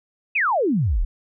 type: exponential sweep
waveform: sine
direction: down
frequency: 2717 to 31.21 Hz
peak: -17 dBFS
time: 0.35-1.05 s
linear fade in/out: 10 ms
effects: none